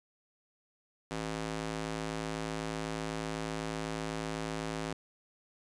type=tone with high-pass filter; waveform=square; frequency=54 Hz; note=A1; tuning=32 cents flat; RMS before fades=-37 dBFS; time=1.11-4.93 s; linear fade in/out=0 ms; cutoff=190 Hz; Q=0.66; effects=resampled to 22050 Hz